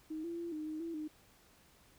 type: tone with pitch steps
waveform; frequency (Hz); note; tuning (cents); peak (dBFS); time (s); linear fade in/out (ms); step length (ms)
sine; 313.2 / 338.6 / 340.6 / 307.5 / 310.7 / 332.9 / 306.7; D#4 / E4 / F4 / D#4 / D#4 / E4 / D#4; +11 / +46 / -43 / -20 / -2 / +17 / -25; -38; 0.1-1.08; 10; 140
effects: pink hiss -65 dBFS RMS until 1.98 s

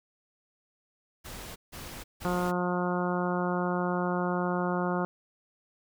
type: noise bursts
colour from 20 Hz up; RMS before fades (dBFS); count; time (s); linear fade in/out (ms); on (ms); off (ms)
pink; -42; 3; 1.24-2.52; 20; 320; 160
type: harmonic tone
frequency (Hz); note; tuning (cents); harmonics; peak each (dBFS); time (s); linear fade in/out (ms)
178.5; F3; +38; 1 / 2 / 3 / 4 / 5 / 6 / 7 / 8; -30 / -33 / -35 / -36 / -37 / -38 / -38 / -39; 2.25-5.05; 0
effects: none

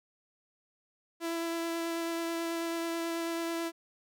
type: tone with vibrato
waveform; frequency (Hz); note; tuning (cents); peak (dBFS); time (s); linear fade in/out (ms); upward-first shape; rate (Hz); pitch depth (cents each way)
sawtooth; 333.7; E4; +21; -28; 1.2-3.72; 50; sine; 9.2; 10
effects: none

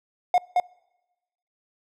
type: tone with echo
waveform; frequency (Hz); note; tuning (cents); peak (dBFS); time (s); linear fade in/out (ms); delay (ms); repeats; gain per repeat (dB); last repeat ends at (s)
triangle; 720; F#5; -47; -13; 0.34-0.38; 2; 220; 1; -2; 0.6
effects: noise-tail reverb RT60 1.0 s tail -25 dB re dry

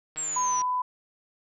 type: click train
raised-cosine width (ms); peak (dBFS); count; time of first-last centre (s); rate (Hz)
0.3; -28; 72; 0.16-0.618; 155
type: exponential sweep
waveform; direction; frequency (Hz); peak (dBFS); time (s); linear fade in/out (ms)
sine; down; 7700 to 5700; -28; 0.17-0.62; 10
type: tone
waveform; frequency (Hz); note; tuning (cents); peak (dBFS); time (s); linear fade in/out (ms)
sine; 1000; B5; +21; -24; 0.36-0.82; 5
effects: none

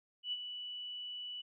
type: tone with ADSR envelope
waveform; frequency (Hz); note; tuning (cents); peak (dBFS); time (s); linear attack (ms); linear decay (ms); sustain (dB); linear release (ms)
sine; 2960; F#7; 0; -33; 0.23-1.42; 93; 37; -8; 15
effects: none

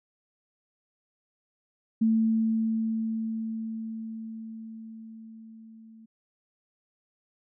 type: tone with level ramp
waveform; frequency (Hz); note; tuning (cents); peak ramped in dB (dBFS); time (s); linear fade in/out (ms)
sine; 223; A3; +23; -19 to -48; 2.01-6.06; 10
effects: none

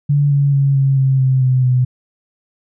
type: tone with pitch steps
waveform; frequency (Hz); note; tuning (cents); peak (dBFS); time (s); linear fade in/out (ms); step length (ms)
sine; 143.9 / 141.26 / 138.68 / 136.14 / 133.64 / 131.2 / 128.79 / 126.44; D3 / C#3 / C#3 / C#3 / C3 / C3 / C3 / B2; -35 / +33 / +1 / -31 / +37 / +5 / -27 / +41; -10; 0.09-1.85; 10; 220
effects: none

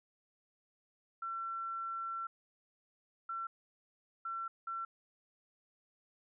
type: tone bursts at uneven times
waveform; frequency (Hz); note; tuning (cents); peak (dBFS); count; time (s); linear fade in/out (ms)
sine; 1350; E6; +41; -37; 4; 1.22-2.27 / 3.29-3.47 / 4.25-4.48 / 4.67-4.85; 5
effects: none

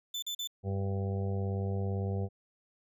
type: tone bursts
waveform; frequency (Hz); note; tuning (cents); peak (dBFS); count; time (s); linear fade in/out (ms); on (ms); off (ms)
35% pulse; 3520; A7; 0; -32; 3; 0.14-0.474; 5; 84; 41
type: harmonic tone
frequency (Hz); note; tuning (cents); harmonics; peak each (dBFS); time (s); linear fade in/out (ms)
97.9; G2; -2; 1 / 2 / 4 / 5 / 6 / 7 / 8; -31 / -38 / -41 / -42 / -52 / -47 / -50; 0.63-2.29; 50
effects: none

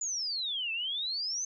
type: exponential two-way sweep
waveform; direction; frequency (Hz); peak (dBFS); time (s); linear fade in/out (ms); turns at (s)
sine; down then up; 7060 to 2603 to 6330; -31; 0.01-1.45; 5; 0.72
effects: none

